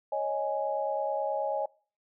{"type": "chord", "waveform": "sine", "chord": "C# suspended second", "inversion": "none", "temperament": "just", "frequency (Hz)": [554.4, 623.7, 831.5], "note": ["C#5", "D#5", "G#5"], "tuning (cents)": [0, 4, 2], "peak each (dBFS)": -32, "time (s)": [0.12, 1.66], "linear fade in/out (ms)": 5, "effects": ["noise-tail reverb RT60 0.4 s tail -23 dB re dry"]}